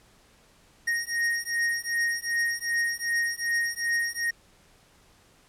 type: beating tone pair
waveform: square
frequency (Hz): 1864 / 1866.6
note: A#6 / A#6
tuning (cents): -1 / +2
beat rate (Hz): 2.6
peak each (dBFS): -29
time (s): 0.87-4.31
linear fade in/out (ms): 10
effects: pink hiss -59 dBFS RMS until 5.48 s + low-pass 11000 Hz 12 dB/octave